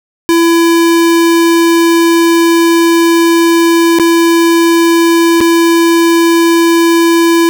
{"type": "tone with dropouts", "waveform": "square", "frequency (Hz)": 335.2, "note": "E4", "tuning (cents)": 29, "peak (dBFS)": -6, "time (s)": [0.29, 7.49], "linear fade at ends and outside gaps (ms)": 0, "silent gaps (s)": [[3.987, 3.997], [5.405, 5.411]], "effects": []}